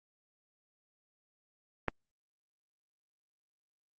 click, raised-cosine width 0.5 ms, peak -13 dBFS, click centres 1.883 s, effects Opus 32 kbps

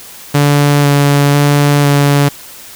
sawtooth tone with vibrato, 143.6 Hz, D3, 39 cents flat, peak -3 dBFS, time 0.34-2.29 s, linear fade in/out 10 ms, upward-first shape square, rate 1 Hz, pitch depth 10 cents each way, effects white hiss -33 dBFS RMS until 2.75 s

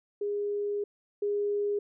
sine tone pair in turn, 409.9 / 409.9 Hz, G#4 / G#4, -23 / -23 cents, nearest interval unison, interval 0 cents, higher neither, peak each -28 / -26 dBFS, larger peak second, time 0.21-0.84 / 1.22-1.79 s, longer first, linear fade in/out 5 ms, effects none

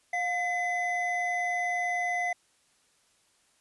triangle tone pair together, 710 / 2021 Hz, F5 / B6, +28 / +39 cents, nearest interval octave + tritone, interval 1811 cents, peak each -28 dBFS, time 0.13-2.33 s, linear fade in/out 5 ms, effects white hiss -67 dBFS RMS until 3.6 s + resampled to 24000 Hz

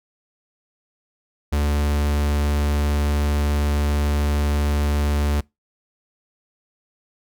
45% pulse tone, 73.1 Hz, D2, 7 cents flat, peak -18 dBFS, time 1.52-5.41 s, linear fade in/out 10 ms, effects noise-tail reverb RT60 0.2 s tail -24 dB re dry

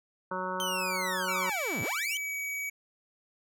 harmonic tone, 185 Hz, F#3, in tune, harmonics 1 / 2 / 3 / 5 / 6 / 7 / 8, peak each -41 / -41 / -38 / -36 / -39 / -39 / -40 dBFS, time 0.31-1.5 s, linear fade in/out 5 ms
sawtooth linear two-way sweep, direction down then up, 3136 to 87.31 to 3136 Hz, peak -29 dBFS, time 0.6-2.17 s, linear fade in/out 0 ms, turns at 1.82 s
square tone with pitch glide, 2295 to 2269 Hz, D7 to C#7, -40 to +40 cents, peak -33 dBFS, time 1.28-2.7 s, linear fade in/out 10 ms, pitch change -20 cents, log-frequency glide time 2.11-2.35 s
effects none

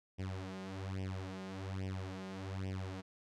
sawtooth tone with flanger, 95.1 Hz, F#2, 48 cents sharp, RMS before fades -42 dBFS, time 0.18-3.02 s, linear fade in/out 20 ms, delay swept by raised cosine 0.36 to 4.96 ms, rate 1.2 Hz, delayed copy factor +1, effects low-pass 6000 Hz 12 dB/octave

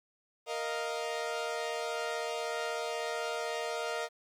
sawtooth chord, Bb suspended fourth, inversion none, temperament equal, 466.2 / 622.3 / 698.5 Hz, Bb4 / Eb5 / F5, 0 / 0 / 0 cents, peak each -33 / -34 / -35 dBFS, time 0.46-4.09 s, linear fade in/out 50 ms, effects low-pass 8000 Hz 12 dB/octave + 11-bit

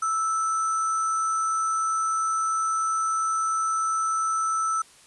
sine tone with sample-and-hold, 1318.5 Hz, E6, in tune, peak -22 dBFS, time 0.02-4.82 s, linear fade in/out 5 ms, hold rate 7350 Hz, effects white hiss -53 dBFS RMS until 5.06 s + resampled to 24000 Hz

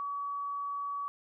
sine tone, 1136 Hz, C#6, 42 cents sharp, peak -33 dBFS, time 0-1.08 s, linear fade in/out 0 ms, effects none

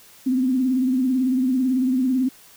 sine tone with vibrato, 257.3 Hz, C4, 29 cents flat, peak -17 dBFS, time 0.26-2.29 s, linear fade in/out 10 ms, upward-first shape triangle, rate 18 Hz, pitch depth 83 cents each way, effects white hiss -49 dBFS RMS until 2.56 s

